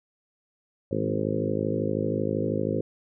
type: harmonic tone with a mistuned harmonic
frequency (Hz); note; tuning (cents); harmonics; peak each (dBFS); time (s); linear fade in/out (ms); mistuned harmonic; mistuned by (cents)
52.8; G#1; +29; 2 / 3 / 4 / 5 / 6 / 7 / 8 / 9 / 10; -33 / -33 / -33 / -33 / -33 / -33 / -33 / -33 / -33; 0.91-2.81; 5; 4; -24
effects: none